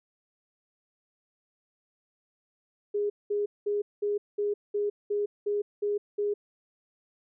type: tone bursts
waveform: sine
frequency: 411.8 Hz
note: G#4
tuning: 15 cents flat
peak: -25 dBFS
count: 10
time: 2.94-6.34 s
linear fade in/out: 10 ms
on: 160 ms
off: 200 ms
effects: none